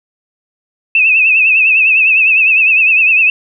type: tone with vibrato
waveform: sine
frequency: 2590 Hz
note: E7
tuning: 31 cents flat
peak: -6 dBFS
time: 0.95-3.3 s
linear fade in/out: 2 ms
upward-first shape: triangle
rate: 9.9 Hz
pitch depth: 91 cents each way
effects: none

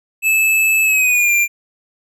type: tone with pitch glide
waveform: square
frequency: 2613 to 2382 Hz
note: E7 to D7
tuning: -16 to +24 cents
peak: -12 dBFS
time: 0.22-1.48 s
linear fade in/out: 50 ms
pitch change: -160 cents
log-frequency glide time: 0.83-1.33 s
effects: none

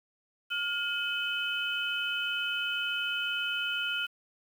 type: tone cluster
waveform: sine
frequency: 1415 / 2559 / 3031 Hz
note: F6 / D#7 / F#7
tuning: +22 / +48 / +41 cents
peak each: -33 / -35 / -33 dBFS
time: 0.5-4.07 s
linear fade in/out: 20 ms
effects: 9-bit

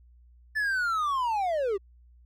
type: linear sweep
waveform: triangle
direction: down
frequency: 1760 to 370 Hz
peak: -23 dBFS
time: 0.55-1.78 s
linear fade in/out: 20 ms
effects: added 60 Hz sine -53 dBFS peak until 2.25 s

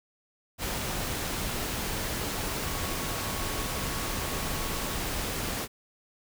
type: tone in noise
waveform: sine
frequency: 1108.7 Hz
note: C#6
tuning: in tune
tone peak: -43 dBFS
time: 2.58-5 s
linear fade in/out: 50 ms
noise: pink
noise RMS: -32 dBFS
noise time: 0.58-5.68 s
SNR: -14 dB
effects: none

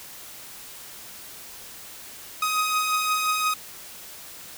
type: beating tone pair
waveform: sawtooth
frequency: 1251 / 1256.7 Hz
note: D#6 / D#6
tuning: +9 / +17 cents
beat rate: 5.7 Hz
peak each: -27 / -19 dBFS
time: 2.42-3.54 s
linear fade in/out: 5 ms
effects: white hiss -42 dBFS RMS until 4.57 s

